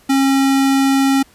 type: tone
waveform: square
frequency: 271.4 Hz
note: C#4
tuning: 36 cents flat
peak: -12 dBFS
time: 0.09-1.23 s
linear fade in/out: 10 ms
effects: pink hiss -50 dBFS RMS until 1.34 s + resampled to 32000 Hz